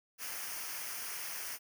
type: noise with comb filter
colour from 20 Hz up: white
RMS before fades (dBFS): -41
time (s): 0.18-1.59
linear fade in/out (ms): 50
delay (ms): 0.26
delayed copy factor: -0.65
effects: none